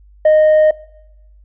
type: tone with tanh clipping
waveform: sine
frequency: 618 Hz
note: D#5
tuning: 12 cents flat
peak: -7 dBFS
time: 0.25-0.71 s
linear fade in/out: 5 ms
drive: 2 dB
effects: noise-tail reverb RT60 0.9 s tail -22 dB re dry + added 50 Hz sine -42 dBFS peak until 1.44 s